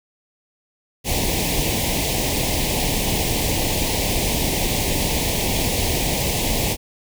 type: band-stop noise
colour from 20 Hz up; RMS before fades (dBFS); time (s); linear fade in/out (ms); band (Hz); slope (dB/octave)
pink; -21; 1.04-6.77; 50; 930 to 2000; 48
effects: none